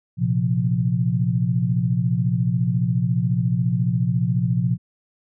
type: chord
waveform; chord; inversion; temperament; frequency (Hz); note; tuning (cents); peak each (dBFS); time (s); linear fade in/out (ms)
sine; Bb suspended second; none; equal; 116.54 / 130.81 / 174.61; Bb2 / C3 / F3; 0 / 0 / 0; -22; 0.17-4.78; 50
effects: none